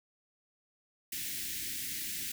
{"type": "band-stop noise", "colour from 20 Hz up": "white", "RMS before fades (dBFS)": -38, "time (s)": [1.12, 2.32], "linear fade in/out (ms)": 5, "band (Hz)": [350, 1700], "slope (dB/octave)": 48, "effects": []}